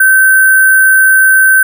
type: tone with sample-and-hold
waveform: sine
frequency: 1542 Hz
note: G6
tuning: 29 cents flat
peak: -3 dBFS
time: 0-1.63 s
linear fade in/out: 5 ms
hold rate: 11025 Hz
effects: none